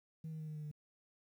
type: tone with pitch steps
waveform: sine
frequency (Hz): 159.5 / 157.49 / 155.5 / 153.53 / 151.6 / 149.68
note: D#3 / D#3 / D#3 / D#3 / D#3 / D3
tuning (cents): +43 / +21 / -1 / -23 / -45 / +33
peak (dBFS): -40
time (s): 0.24-0.714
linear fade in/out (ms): 5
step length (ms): 79
effects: tanh soft clip ceiling -40 dBFS + 12-bit